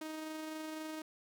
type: tone with amplitude modulation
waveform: sawtooth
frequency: 312.9 Hz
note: D#4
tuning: 10 cents sharp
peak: -36 dBFS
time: 0.01-1.02 s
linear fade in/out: 5 ms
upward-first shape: sine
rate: 23.9 Hz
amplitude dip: 25%
effects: none